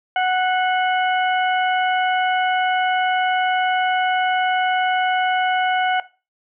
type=harmonic tone with a mistuned harmonic; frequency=740 Hz; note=F#5; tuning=in tune; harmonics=1 / 2 / 3 / 4; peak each=-17 / -23 / -27 / -29 dBFS; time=0.16-6 s; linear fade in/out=2 ms; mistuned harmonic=3; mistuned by=-32 cents; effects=noise-tail reverb RT60 0.3 s tail -17 dB re dry